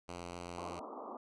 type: tone with vibrato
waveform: 5% pulse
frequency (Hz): 87.31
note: F2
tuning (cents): 0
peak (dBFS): -32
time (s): 0.08-0.8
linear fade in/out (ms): 10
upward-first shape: triangle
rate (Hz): 4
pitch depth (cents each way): 11
type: band-pass noise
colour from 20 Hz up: white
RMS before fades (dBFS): -46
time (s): 0.58-1.17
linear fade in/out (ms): 2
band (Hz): 220 to 1200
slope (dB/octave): 96
effects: resampled to 22050 Hz